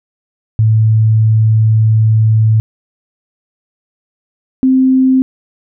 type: tone pair in turn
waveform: sine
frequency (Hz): 110 / 261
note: A2 / C4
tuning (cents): 0 / -4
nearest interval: octave + minor third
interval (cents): 1496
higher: second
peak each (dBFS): -6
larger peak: neither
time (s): 0.59-2.6 / 4.63-5.22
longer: first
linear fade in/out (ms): 0
effects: none